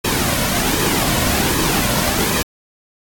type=noise with flanger; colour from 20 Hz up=pink; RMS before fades=-18 dBFS; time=0.04-2.43 s; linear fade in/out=10 ms; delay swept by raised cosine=1.4 to 2.5 ms; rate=1.3 Hz; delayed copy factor=-0.5; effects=AAC 64 kbps